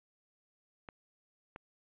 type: clicks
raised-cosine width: 0.5 ms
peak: -30 dBFS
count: 2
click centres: 0.888 / 1.561 s
effects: resampled to 8000 Hz